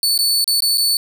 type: tone with dropouts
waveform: sawtooth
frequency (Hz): 4470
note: C#8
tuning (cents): +14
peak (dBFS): -11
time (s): 0.03-0.97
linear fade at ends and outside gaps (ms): 1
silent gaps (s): 0.178-0.189 / 0.443-0.477 / 0.605-0.622 / 0.774-0.78
effects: none